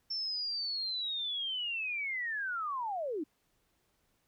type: linear sweep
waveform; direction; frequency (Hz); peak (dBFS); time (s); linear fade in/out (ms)
sine; down; 5410 to 275.9; -33; 0.1-3.24; 10
effects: pink hiss -75 dBFS RMS until 4.27 s